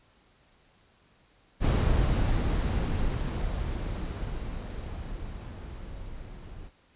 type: noise with level ramp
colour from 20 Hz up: brown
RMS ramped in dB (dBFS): -22 to -44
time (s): 1.6-6.71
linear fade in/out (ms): 50
effects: pink hiss -63 dBFS RMS until 6.95 s + resampled to 8000 Hz

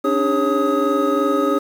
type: tone cluster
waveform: triangle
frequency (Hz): 277.3 / 300.2 / 404.5 / 549 / 1259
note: C#4 / D4 / G#4 / C#5 / D#6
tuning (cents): +1 / +38 / -46 / -17 / +20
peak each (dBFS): -20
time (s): 0.04-1.59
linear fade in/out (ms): 10
effects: 7-bit

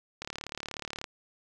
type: click train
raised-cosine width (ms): 0.2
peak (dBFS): -19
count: 31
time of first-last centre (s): 0.22-1.042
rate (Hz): 36.5
effects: none

